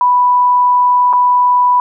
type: tone with dropouts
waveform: sine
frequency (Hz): 987.8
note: B5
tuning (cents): 0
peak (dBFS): -7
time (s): 0.01-1.8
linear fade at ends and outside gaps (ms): 1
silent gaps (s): 1.129-1.134
effects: none